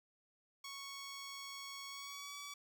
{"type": "tone with pitch glide", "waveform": "10% pulse", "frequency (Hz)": [1108.7, 1142.5], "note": ["C#6", "D6"], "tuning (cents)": [0, -48], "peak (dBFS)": -38, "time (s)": [0.64, 2.54], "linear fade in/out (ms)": 5, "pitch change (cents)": 52, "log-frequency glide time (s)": [1.89, 2.35], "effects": []}